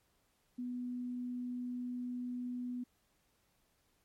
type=tone; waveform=sine; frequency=246.9 Hz; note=B3; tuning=in tune; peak=-37 dBFS; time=0.58-2.84 s; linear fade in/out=10 ms; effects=pink hiss -75 dBFS RMS until 4.04 s + MP3 64 kbps